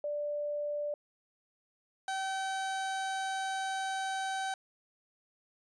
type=tone pair in turn; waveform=sine / 30% pulse; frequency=588 / 768.6 Hz; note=D5 / G5; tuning=+2 / -34 cents; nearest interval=perfect fourth; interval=464 cents; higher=second; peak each=-32 / -30 dBFS; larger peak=second; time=0.04-0.94 / 2.08-4.54 s; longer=second; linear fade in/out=2 ms; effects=resampled to 22050 Hz